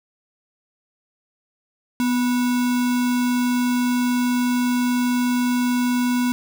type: tone with sample-and-hold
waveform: sine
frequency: 246.9 Hz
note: B3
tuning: in tune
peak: -17 dBFS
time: 2-6.32 s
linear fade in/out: 0 ms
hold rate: 1225 Hz
effects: none